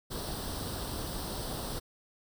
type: noise with comb filter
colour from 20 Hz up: pink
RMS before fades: -37 dBFS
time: 0.1-1.8 s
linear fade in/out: 20 ms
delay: 0.22 ms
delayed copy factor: +0.7
effects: none